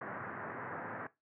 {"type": "band-pass noise", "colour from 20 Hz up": "white", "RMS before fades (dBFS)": -43, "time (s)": [0.01, 1.07], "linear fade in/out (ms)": 5, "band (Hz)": [100, 1800], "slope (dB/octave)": 48, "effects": ["noise-tail reverb RT60 0.2 s tail -17 dB re dry"]}